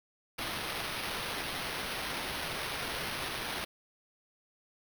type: noise with sample-and-hold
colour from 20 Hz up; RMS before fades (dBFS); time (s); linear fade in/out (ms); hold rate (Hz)
white; -37; 0.38-3.65; 10; 7350
effects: none